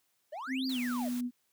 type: exponential two-way sweep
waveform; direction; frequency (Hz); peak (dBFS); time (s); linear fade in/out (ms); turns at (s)
triangle; up then down; 561 to 4923 to 561; -36; 0.32-1.09; 10; 0.67
type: tone with pitch glide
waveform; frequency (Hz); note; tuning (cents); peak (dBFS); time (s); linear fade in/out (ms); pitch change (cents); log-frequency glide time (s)
sine; 261.6 to 245.5; C4 to B3; 0 to -10; -31; 0.47-1.31; 50; -110; 0.72-0.78
type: noise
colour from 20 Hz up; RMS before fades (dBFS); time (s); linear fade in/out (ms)
white; -47; 0.69-1.21; 5
effects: white hiss -75 dBFS RMS until 1.52 s + high-pass 80 Hz 12 dB/octave